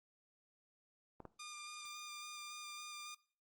clicks, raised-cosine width 1 ms, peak -34 dBFS, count 2, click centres 1.203 / 1.253 s
10% pulse tone with vibrato, 1204 Hz, D6, 43 cents sharp, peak -39 dBFS, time 1.39-3.15 s, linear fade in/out 10 ms, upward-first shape square, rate 3.6 Hz, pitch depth 11 cents each way
effects noise-tail reverb RT60 0.4 s tail -18 dB re dry + Opus 24 kbps

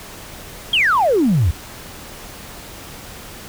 sine exponential sweep, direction down, 3356 to 73.42 Hz, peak -11 dBFS, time 0.73-1.51 s, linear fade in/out 5 ms, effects tanh soft clip ceiling -8 dBFS + pink hiss -36 dBFS RMS until 3.48 s

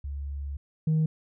sine tone pair in turn, 70.5 / 157.17 Hz, C#2 / D#3, +30 / +18 cents, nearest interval octave + major second, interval 1388 cents, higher second, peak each -31 / -19 dBFS, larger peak second, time 0.04-0.57 / 0.87-1.06 s, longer first, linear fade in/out 5 ms, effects tanh soft clip ceiling -19 dBFS

